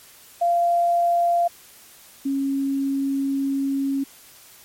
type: tone pair in turn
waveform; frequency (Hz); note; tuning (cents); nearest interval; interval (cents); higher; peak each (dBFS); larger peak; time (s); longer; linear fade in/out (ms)
sine; 691 / 274.2; F5 / C#4; -19 / -19; octave + major third; 1600; first; -16 / -20; first; 0.41-1.48 / 2.25-4.04; second; 10
effects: white hiss -48 dBFS RMS until 4.64 s + MP3 64 kbps